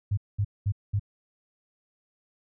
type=tone bursts; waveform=sine; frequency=101.6 Hz; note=G#2; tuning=38 cents flat; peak=-22 dBFS; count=4; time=0.11-0.996 s; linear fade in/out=10 ms; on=64 ms; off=210 ms; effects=none